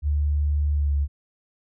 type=tone with pitch glide; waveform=sine; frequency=73.42 to 71.37 Hz; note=D2 to D2; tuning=0 to -49 cents; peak=-19 dBFS; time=0.02-1.08 s; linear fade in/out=50 ms; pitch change=-49 cents; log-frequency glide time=0.73-0.93 s; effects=none